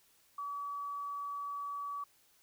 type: tone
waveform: sine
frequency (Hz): 1142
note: D6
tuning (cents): -49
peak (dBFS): -37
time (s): 0.38-2.04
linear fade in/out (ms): 5
effects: white hiss -68 dBFS RMS until 2.42 s